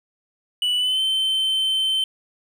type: tone with pitch glide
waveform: triangle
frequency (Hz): 2960 to 3089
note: F#7 to G7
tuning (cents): 0 to -26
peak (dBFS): -17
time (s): 0.62-2.04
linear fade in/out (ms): 2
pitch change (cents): +74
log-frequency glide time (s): 0.77-1.01
effects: none